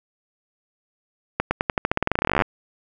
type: accelerating click train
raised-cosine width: 0.5 ms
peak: -4 dBFS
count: 26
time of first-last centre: 1.4-2.421 s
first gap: 110 ms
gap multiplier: 0.9
effects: none